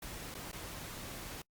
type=noise with dropouts; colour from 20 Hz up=pink; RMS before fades=-45 dBFS; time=0.02-1.42 s; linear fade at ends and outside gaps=5 ms; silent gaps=0.343-0.349 / 0.516-0.528 s; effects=noise-tail reverb RT60 0.1 s tail -25 dB re dry + Opus 48 kbps